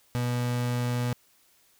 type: tone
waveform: 35% pulse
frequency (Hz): 122.2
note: B2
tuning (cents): -18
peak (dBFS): -24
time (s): 0.15-1.13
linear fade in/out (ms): 0
effects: white hiss -63 dBFS RMS until 1.79 s